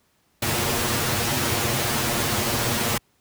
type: noise with comb filter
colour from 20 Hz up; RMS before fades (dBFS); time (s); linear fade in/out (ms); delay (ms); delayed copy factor
pink; -23; 0.42-2.98; 5; 8.5; +1
effects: pink hiss -65 dBFS RMS until 3.2 s + high-pass 60 Hz 12 dB/octave